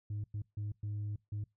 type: tone bursts at uneven times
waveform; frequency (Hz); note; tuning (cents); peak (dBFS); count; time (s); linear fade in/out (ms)
sine; 104.1; G#2; +5; -33; 5; 0.1-0.24 / 0.34-0.42 / 0.57-0.72 / 0.83-1.16 / 1.32-1.44; 5
effects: noise-tail reverb RT60 0.2 s tail -24 dB re dry + tanh soft clip ceiling -34 dBFS